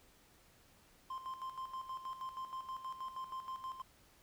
triangle tone with tremolo, 1046.5 Hz, C6, in tune, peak -38 dBFS, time 1.1-3.82 s, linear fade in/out 5 ms, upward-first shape square, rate 6.3 Hz, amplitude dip 65%, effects pink hiss -66 dBFS RMS until 4.22 s

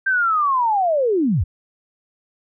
sine linear sweep, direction down, 1587 to 62.3 Hz, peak -15 dBFS, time 0.06-1.44 s, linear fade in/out 10 ms, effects none

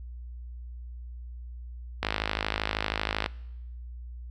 click train, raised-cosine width 0.3 ms, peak -10 dBFS, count 66, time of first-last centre 2.03-3.261 s, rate 52.8 Hz, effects noise-tail reverb RT60 0.9 s tail -23 dB re dry + added 60 Hz sine -38 dBFS peak until 4.3 s

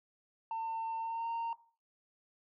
sine tone with pitch glide, 902 to 922 Hz, A5 to A#5, +43 to -19 cents, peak -32 dBFS, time 0.51-1.53 s, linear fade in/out 2 ms, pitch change +38 cents, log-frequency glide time 0.97-1.29 s, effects noise-tail reverb RT60 0.4 s tail -18 dB re dry + tanh soft clip ceiling -33 dBFS

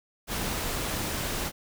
pink noise, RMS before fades -31 dBFS, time 0.27-1.52 s, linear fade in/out 50 ms, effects none

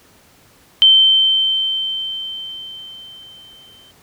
sine tone with exponential decay, 3104 Hz, G7, 18 cents flat, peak -5 dBFS, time 0.82-3.91 s, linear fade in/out 0 ms, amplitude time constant 670 ms, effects pink hiss -50 dBFS RMS until 4.02 s + high-pass 60 Hz 12 dB/octave

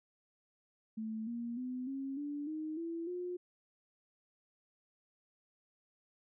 sine tone with pitch steps, 220 / 235.8 / 252.7 / 270.9 / 290.3 / 311.1 / 333.5 / 357.4 Hz, A3 / A#3 / B3 / C#4 / D4 / D#4 / E4 / F4, 0 / +20 / +40 / -40 / -20 / 0 / +20 / +40 cents, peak -37 dBFS, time 0.97-3.37 s, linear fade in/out 10 ms, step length 300 ms, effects none

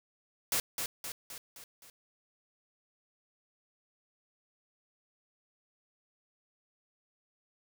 white noise with echo, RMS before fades -30 dBFS, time 0.52-0.6 s, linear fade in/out 2 ms, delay 260 ms, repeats 5, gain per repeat -5 dB, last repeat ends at 1.9 s, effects none

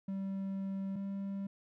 triangle tone pair in turn, 194 / 196.82 Hz, G3 / G3, -18 / +7 cents, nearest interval unison, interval 25 cents, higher second, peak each -33 / -34 dBFS, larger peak first, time 0.08-0.96 / 0.96-1.47 s, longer first, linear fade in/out 5 ms, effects none

